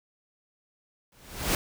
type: noise with exponential growth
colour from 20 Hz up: pink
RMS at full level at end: -22 dBFS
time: 1.12-1.55 s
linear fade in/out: 2 ms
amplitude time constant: 92 ms
effects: none